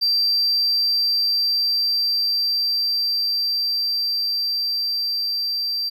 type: tone with level ramp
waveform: triangle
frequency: 4699 Hz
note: D8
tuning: in tune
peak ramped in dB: -14 to -20 dBFS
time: 0.01-5.9 s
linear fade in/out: 20 ms
effects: tanh soft clip ceiling -11 dBFS